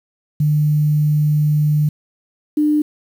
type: tone pair in turn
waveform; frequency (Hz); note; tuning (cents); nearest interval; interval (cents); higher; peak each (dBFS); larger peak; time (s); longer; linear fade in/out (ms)
sine; 150 / 300; D3 / D4; +37 / +37; octave; 1200; second; -12; neither; 0.4-1.89 / 2.57-2.82; first; 5
effects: 7-bit